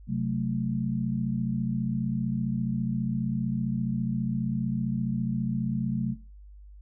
sine chord, F# diminished, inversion second, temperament equal, 130.81 / 185 / 220 Hz, C3 / F#3 / A3, 0 / 0 / 0 cents, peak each -30 dBFS, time 0.07-6.16 s, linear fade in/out 50 ms, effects noise-tail reverb RT60 0.3 s tail -19 dB re dry + added 50 Hz sine -45 dBFS peak until 6.81 s

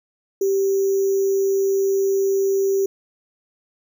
sine tone with sample-and-hold, 389.5 Hz, G4, 11 cents flat, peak -16 dBFS, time 0.41-2.86 s, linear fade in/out 5 ms, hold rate 6300 Hz, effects none

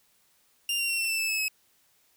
sawtooth tone with pitch steps, 2794 / 2760 / 2727 / 2694 / 2662 / 2630 / 2598 / 2567 Hz, F7 / F7 / F7 / E7 / E7 / E7 / E7 / E7, 0 / -21 / -42 / +37 / +16 / -5 / -26 / -47 cents, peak -23 dBFS, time 0.69-1.482 s, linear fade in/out 2 ms, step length 99 ms, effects white hiss -66 dBFS RMS until 2.16 s

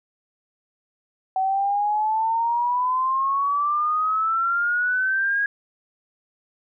sine exponential sweep, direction up, 754 to 1652 Hz, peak -19 dBFS, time 1.36-5.46 s, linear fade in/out 2 ms, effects none

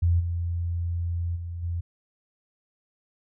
sine tone with level steps, 85.7 Hz, F2, 32 cents flat, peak -18 / -25 / -31 / -26 dBFS, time 0.02-1.81 s, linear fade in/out 10 ms, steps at 0.19 / 1.35 / 1.62 s, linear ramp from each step 20 ms, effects none

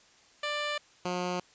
10% pulse tone pair in turn, 591 / 179.5 Hz, D5 / F3, +11 / +48 cents, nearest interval octave + major sixth, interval 2063 cents, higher first, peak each -22 dBFS, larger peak neither, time 0.43-0.78 / 1.05-1.4 s, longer neither, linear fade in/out 5 ms, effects white hiss -60 dBFS RMS until 1.54 s + resampled to 16000 Hz

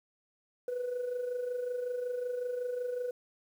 sine tone with amplitude modulation, 493.9 Hz, B4, in tune, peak -28 dBFS, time 0.68-3.11 s, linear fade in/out 2 ms, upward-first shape sine, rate 25.4 Hz, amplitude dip 60%, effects tanh soft clip ceiling -29 dBFS + 10-bit

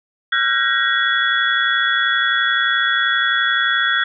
sine tone cluster, 1370 / 1502 / 1613 / 1891 / 3382 Hz, F6 / F#6 / G6 / A#6 / G#7, -34 / +26 / +49 / +24 / +31 cents, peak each -21 dBFS, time 0.32-4.04 s, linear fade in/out 5 ms, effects none

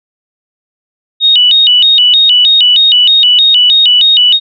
sine tone with vibrato, 3322 Hz, G#7, in tune, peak -3 dBFS, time 1.2-4.4 s, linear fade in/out 50 ms, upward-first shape square, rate 3.2 Hz, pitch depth 200 cents each way, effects none

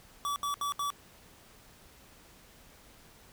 square tone bursts, 1148 Hz, D6, 40 cents flat, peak -31 dBFS, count 4, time 0.25-0.903 s, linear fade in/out 0 ms, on 110 ms, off 71 ms, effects pink hiss -57 dBFS RMS until 3.32 s

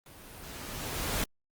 pink noise with level ramp, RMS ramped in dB -52 to -30 dBFS, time 0.06-1.24 s, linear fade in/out 2 ms, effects Opus 32 kbps

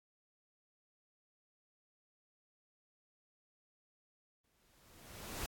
pink noise with exponential growth, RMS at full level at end -40 dBFS, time 4.44-5.46 s, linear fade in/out 2 ms, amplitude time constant 220 ms, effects AAC 64 kbps

